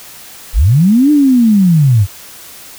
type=linear two-way sweep; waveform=sine; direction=up then down; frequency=33.76 to 303.2 to 91.2 Hz; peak=-5 dBFS; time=0.53-2.07 s; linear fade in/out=50 ms; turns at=1.11 s; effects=white hiss -34 dBFS RMS until 2.78 s